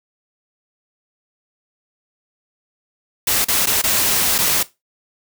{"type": "noise with dropouts", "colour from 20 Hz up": "white", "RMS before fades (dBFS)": -17, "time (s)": [3.27, 4.63], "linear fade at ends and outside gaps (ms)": 5, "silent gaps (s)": [[3.446, 3.483], [3.659, 3.669], [3.817, 3.837], [4.382, 4.386]], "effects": ["noise-tail reverb RT60 0.2 s tail -17 dB re dry"]}